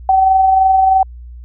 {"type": "tone with amplitude modulation", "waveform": "sine", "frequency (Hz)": 764, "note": "G5", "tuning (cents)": -45, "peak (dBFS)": -6, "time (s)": [0.09, 1.03], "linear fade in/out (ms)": 2, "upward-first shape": "sine", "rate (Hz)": 23.1, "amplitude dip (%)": 35, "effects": ["added 60 Hz sine -30 dBFS peak until 1.44 s"]}